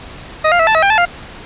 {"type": "tone with pitch steps", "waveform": "20% pulse", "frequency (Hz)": [625, 700, 653, 879, 641, 795, 872, 700], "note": ["D#5", "F5", "E5", "A5", "E5", "G5", "A5", "F5"], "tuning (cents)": [8, 4, -17, -2, -49, 24, -16, 4], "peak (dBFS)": -4, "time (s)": [0.44, 1.056], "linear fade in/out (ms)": 10, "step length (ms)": 77, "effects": ["pink hiss -33 dBFS RMS until 1.45 s", "resampled to 8000 Hz"]}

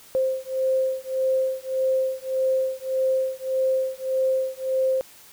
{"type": "beating tone pair", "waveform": "sine", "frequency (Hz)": [523.3, 525], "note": ["C5", "C5"], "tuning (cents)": [0, 6], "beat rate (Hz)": 1.7, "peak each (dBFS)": [-24, -24], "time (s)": [0.15, 5.01], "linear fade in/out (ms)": 0, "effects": ["white hiss -49 dBFS RMS until 5.32 s"]}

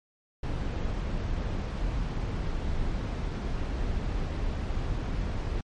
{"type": "noise", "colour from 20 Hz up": "brown", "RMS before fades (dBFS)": -30, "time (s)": [0.43, 5.61], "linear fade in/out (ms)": 5, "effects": ["low-pass 5000 Hz 12 dB/octave", "MP3 48 kbps"]}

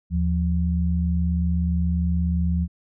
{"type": "tone pair together", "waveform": "sine", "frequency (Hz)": [77.78, 174.61], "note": ["D#2", "F3"], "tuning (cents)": [0, 0], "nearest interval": "octave + major second", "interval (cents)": 1400, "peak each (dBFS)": [-21, -23], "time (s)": [0.1, 2.68], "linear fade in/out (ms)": 50, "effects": []}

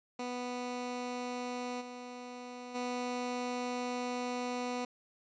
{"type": "tone with level steps", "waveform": "15% pulse", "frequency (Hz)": 246.9, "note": "B3", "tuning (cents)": 0, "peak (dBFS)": [-30, -37, -28], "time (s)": [0.19, 4.85], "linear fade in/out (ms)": 5, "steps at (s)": [1.8, 2.74], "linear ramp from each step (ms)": 20, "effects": ["resampled to 16000 Hz"]}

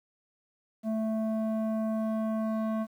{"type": "tone with low-pass filter sweep", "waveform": "square", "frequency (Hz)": 220, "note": "A3", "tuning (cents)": 0, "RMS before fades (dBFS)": -30, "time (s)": [0.83, 2.87], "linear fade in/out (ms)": 50, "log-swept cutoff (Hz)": [610, 1000], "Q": 1.6, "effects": ["10-bit"]}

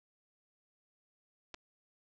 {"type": "clicks", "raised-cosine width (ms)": 0.2, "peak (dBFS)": -28, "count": 2, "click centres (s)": [1.542, 1.545], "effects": ["low-pass 6000 Hz 12 dB/octave"]}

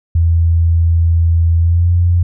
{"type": "tone with pitch glide", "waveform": "sine", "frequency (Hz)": [83.4, 87.24], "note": ["E2", "F2"], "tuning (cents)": [21, -1], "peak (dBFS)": -8, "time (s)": [0.15, 2.23], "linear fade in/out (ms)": 5, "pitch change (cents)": 78, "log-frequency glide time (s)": [1.58, 1.91], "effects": []}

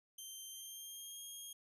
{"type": "tone with pitch glide", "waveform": "10% pulse", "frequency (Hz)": [3136, 3250], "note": ["G7", "G#7"], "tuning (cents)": [0, -38], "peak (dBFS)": -40, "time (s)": [0.18, 1.53], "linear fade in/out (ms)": 5, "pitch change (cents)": 62, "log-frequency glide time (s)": [0.49, 1.2], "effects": ["resampled to 32000 Hz"]}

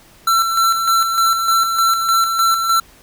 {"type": "tone with tremolo", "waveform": "square", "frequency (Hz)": 1346, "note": "E6", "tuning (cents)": 36, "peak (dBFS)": -12, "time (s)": [0.27, 2.8], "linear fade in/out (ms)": 5, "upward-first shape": "square", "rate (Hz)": 3.3, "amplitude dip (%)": 45, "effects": ["pink hiss -47 dBFS RMS until 3.02 s"]}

